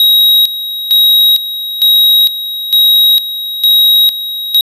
square tone with tremolo, 3812 Hz, A#7, 38 cents sharp, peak -5 dBFS, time 0-4.61 s, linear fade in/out 2 ms, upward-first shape square, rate 1.1 Hz, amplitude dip 75%, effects resampled to 32000 Hz

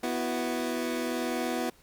25% pulse chord, B suspended fourth, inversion none, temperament equal, 246.9 / 329.6 / 370 Hz, B3 / E4 / F#4, 0 / 0 / 0 cents, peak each -28 / -30 / -32 dBFS, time 0.03-1.7 s, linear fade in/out 5 ms, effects pink hiss -60 dBFS RMS until 1.82 s + Opus 48 kbps

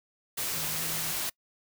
sine tone in noise, 159.9 Hz, D#3, 48 cents sharp, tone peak -43 dBFS, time 0.55-1.12 s, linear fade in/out 10 ms, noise white, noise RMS -32 dBFS, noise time 0.37-1.3 s, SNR -14 dB, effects noise-tail reverb RT60 0.1 s tail -26 dB re dry

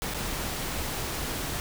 pink noise with dropouts, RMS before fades -32 dBFS, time 0.02-1.6 s, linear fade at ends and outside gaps 0 ms, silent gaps 0.138-0.145 s, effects none

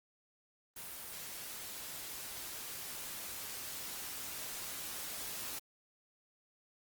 white noise with level ramp, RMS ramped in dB -46 to -42 dBFS, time 0.76-5.59 s, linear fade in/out 5 ms, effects Opus 32 kbps

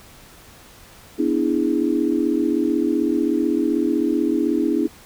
sine chord, E dominant seventh, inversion second, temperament equal, 246.9 / 293.7 / 329.6 / 415.3 Hz, B3 / D4 / E4 / G#4, 0 / 0 / 0 / 0 cents, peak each -24 / -21 / -21 / -26 dBFS, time 1.18-4.88 s, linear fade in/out 20 ms, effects pink hiss -46 dBFS RMS until 5.05 s

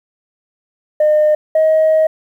sine tone pair in turn, 608 / 631 Hz, D#5 / D#5, -40 / +24 cents, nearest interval minor second, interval 64 cents, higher second, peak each -7 dBFS, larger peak neither, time 1-1.35 / 1.55-2.07 s, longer second, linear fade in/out 5 ms, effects tanh soft clip ceiling -6 dBFS + 8-bit

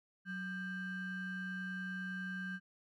triangle ring-modulated tone, 698.5 Hz, F5, in tune, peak -34 dBFS, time 0.25-2.6 s, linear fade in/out 50 ms, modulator 884 Hz, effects none

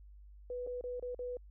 sine tone with dropouts, 493.9 Hz, B4, in tune, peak -37 dBFS, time 0.5-1.37 s, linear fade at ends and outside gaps 2 ms, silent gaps 0.666-0.672 / 0.811-0.839 / 0.997-1.025 / 1.147-1.191 s, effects added 50 Hz sine -52 dBFS peak until 1.5 s

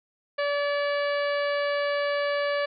harmonic tone, 575 Hz, D5, 37 cents flat, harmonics 1 / 2 / 3 / 4 / 5 / 6 / 7 / 8, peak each -25 / -33 / -32 / -37 / -40 / -46 / -45 / -43 dBFS, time 0.38-2.66 s, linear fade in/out 10 ms, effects none

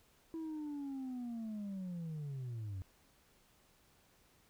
sine linear sweep, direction down, 328.4 to 90.6 Hz, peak -37 dBFS, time 0.34-2.82 s, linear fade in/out 0 ms, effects tanh soft clip ceiling -39 dBFS + pink hiss -69 dBFS RMS until 4.49 s

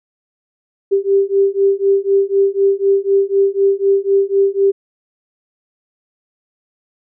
sine beating tone pair, 392 / 396 Hz, G4 / G4, 0 / +18 cents, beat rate 4 Hz, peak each -14 dBFS, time 0.91-4.72 s, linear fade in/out 20 ms, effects none

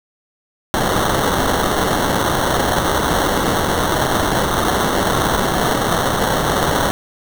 violet noise with sample-and-hold, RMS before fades -17 dBFS, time 0.74-6.91 s, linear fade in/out 0 ms, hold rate 2450 Hz, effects none

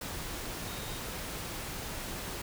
sine tone in noise, 3729 Hz, A#7, in tune, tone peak -49 dBFS, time 0.67-0.99 s, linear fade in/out 5 ms, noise pink, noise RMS -39 dBFS, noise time 0.01-2.42 s, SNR -13 dB, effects none

